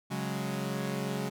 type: chord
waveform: sawtooth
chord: C# suspended fourth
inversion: none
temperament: equal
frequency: 138.59 / 185 / 207.7 Hz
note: C#3 / F#3 / G#3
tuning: 0 / 0 / 0 cents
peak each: -32 dBFS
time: 0.1-1.3 s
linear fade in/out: 20 ms
effects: none